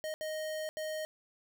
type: tone bursts at uneven times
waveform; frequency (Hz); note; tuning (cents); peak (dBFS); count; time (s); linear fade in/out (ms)
square; 622.3; D#5; 0; -36; 3; 0.04-0.14 / 0.21-0.69 / 0.77-1.05; 0
effects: none